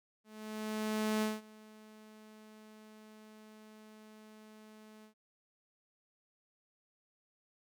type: tone with ADSR envelope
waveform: sawtooth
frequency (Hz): 215.7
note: A3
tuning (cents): -34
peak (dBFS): -26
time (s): 0.24-5.14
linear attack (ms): 980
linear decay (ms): 190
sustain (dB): -24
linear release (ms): 100
effects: none